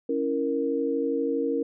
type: chord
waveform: sine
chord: A# diminished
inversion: first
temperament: equal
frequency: 277.2 / 329.6 / 466.2 Hz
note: C#4 / E4 / A#4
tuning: 0 / 0 / 0 cents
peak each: -28 / -31 / -26 dBFS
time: 0.09-1.63 s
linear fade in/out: 5 ms
effects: none